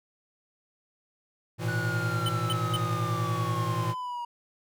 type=chord; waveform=square; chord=A suspended second; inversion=none; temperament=equal with one note detuned; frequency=110 / 120.37 / 164.81 Hz; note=A2 / B2 / E3; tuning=0 / -44 / 0 cents; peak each=-32 / -32 / -35 dBFS; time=1.58-3.95 s; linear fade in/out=50 ms
type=linear sweep; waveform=triangle; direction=down; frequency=1480 to 950 Hz; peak=-30 dBFS; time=1.68-4.25 s; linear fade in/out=5 ms
type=tone bursts; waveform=square; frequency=3039 Hz; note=F#7; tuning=46 cents sharp; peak=-29 dBFS; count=3; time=2.26-2.764 s; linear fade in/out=2 ms; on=28 ms; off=210 ms
effects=none